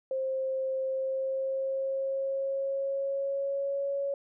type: tone with pitch glide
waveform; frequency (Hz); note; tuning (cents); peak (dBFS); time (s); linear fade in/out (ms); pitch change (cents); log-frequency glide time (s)
sine; 528 to 557.5; C5 to C#5; +16 to +10; -28; 0.11-4.14; 2; +94; 0.84-3.87
effects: none